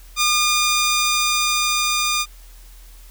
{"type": "tone with level ramp", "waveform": "10% pulse", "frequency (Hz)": 1211, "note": "D#6", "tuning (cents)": -47, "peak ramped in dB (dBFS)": [-7, -10], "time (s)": [0.16, 2.26], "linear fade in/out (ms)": 50, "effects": ["added 41 Hz sine -40 dBFS peak until 3.1 s", "white hiss -50 dBFS RMS until 3.1 s"]}